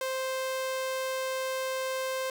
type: tone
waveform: sawtooth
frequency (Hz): 523.3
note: C5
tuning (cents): 0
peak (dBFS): -26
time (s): 0.01-2.3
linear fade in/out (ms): 2
effects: none